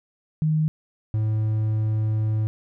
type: tone pair in turn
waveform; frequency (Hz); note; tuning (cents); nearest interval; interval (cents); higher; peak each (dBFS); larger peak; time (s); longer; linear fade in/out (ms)
sine / triangle; 155.56 / 108.52; D#3 / A2; 0 / -23; tritone; 623; first; -18; neither; 0.42-0.68 / 1.14-2.47; second; 0
effects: none